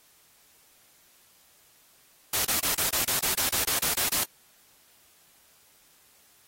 white noise bursts, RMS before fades -26 dBFS, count 13, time 2.33-4.238 s, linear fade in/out 5 ms, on 120 ms, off 29 ms, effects white hiss -60 dBFS RMS until 6.47 s + AAC 48 kbps

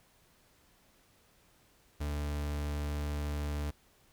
40% pulse tone, 73.42 Hz, D2, in tune, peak -32 dBFS, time 2-3.71 s, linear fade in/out 10 ms, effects pink hiss -66 dBFS RMS until 4.12 s

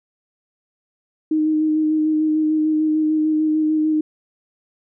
sine tone with vibrato, 310 Hz, D#4, 6 cents flat, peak -15 dBFS, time 1.31-4.01 s, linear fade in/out 5 ms, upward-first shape square, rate 6.7 Hz, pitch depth 13 cents each way, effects none

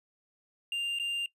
triangle tone with dropouts, 2794 Hz, F7, in tune, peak -28 dBFS, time 0.72-1.26 s, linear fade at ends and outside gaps 2 ms, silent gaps 0.988-0.997 s, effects noise-tail reverb RT60 0.1 s tail -20 dB re dry + resampled to 32000 Hz

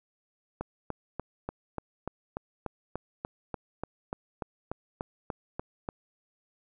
click train, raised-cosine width 1 ms, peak -19 dBFS, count 19, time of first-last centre 0.61-5.889 s, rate 3.41 Hz, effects none

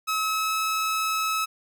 sawtooth tone with pitch glide, 1285 to 1293.9 Hz, E6 to E6, -45 to -33 cents, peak -20 dBFS, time 0.07-1.46 s, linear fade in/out 20 ms, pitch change +12 cents, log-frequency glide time 0.17-0.55 s, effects none

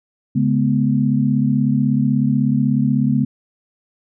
sine tone cluster, 140.4 / 213.2 / 249.5 Hz, C#3 / G#3 / B3, +22 / +46 / +18 cents, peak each -18 dBFS, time 0.35-3.25 s, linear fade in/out 10 ms, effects none

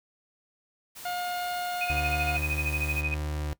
white noise, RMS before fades -43 dBFS, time 0.95-3.02 s, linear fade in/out 20 ms
harmonic tone, 713 Hz, F5, 36 cents sharp, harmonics 1 / 2 / 3 / 4 / 5 / 6, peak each -31 / -36 / -44 / -44 / -47 / -45 dBFS, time 1.05-2.37 s, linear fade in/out 5 ms
sine tone with tremolo, 2500 Hz, D#7, 8 cents sharp, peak -26 dBFS, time 1.81-3.14 s, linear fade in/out 0 ms, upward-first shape sine, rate 13 Hz, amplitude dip 90%
35% pulse tone, 75.1 Hz, D2, 39 cents sharp, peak -28 dBFS, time 1.9-3.53 s, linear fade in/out 0 ms
effects noise-tail reverb RT60 0.1 s tail -19 dB re dry

